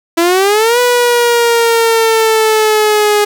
sawtooth exponential two-way sweep, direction up then down, 330.4 to 492.2 to 414.3 Hz, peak -4 dBFS, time 0.17-3.25 s, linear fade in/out 10 ms, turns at 0.79 s, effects none

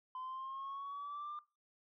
sine exponential sweep, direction up, 1021 to 1200 Hz, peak -40 dBFS, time 0.15-1.39 s, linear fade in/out 2 ms, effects noise-tail reverb RT60 0.3 s tail -23 dB re dry + tanh soft clip ceiling -39 dBFS

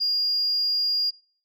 sine tone, 4832 Hz, D8, 48 cents sharp, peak -20 dBFS, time 0-1.11 s, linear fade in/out 20 ms, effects noise-tail reverb RT60 0.5 s tail -24 dB re dry + tanh soft clip ceiling -16 dBFS

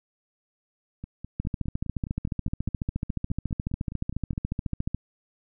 two click trains, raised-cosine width 5 ms, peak -24 / -15 dBFS, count 17 / 51, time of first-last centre 1.04-4.332 / 1.4-4.946 s, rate 4.86 / 14.1 Hz, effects none

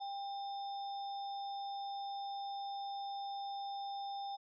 sine tone with sample-and-hold, 796 Hz, G5, 26 cents sharp, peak -39 dBFS, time 0-4.37 s, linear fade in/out 20 ms, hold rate 4410 Hz, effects resampled to 16000 Hz

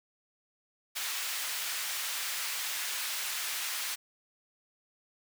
pink high-pass noise, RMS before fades -35 dBFS, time 0.95-3.96 s, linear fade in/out 20 ms, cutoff 1700 Hz, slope 12 dB/octave, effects none

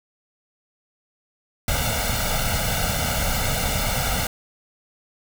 pink noise with comb filter, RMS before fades -23 dBFS, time 1.68-4.27 s, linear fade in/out 2 ms, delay 1.4 ms, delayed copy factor +0.9, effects none

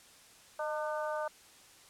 harmonic tone with a mistuned harmonic, 301.1 Hz, D4, 43 cents sharp, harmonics 2 / 3 / 4 / 5, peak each -35 / -39 / -41 / -43 dBFS, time 0.59-1.28 s, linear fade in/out 5 ms, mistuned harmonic 2, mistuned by +33 cents, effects white hiss -58 dBFS RMS until 1.89 s + low-pass 10000 Hz 12 dB/octave

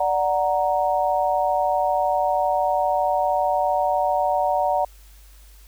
sine chord, D augmented, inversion none, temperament equal, 587.3 / 740 / 932.3 Hz, D5 / F#5 / A#5, 0 / 0 / 0 cents, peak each -23 / -21 / -24 dBFS, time 0-4.85 s, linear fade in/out 5 ms, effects added 50 Hz sine -45 dBFS peak until 5.67 s + white hiss -54 dBFS RMS until 5.67 s

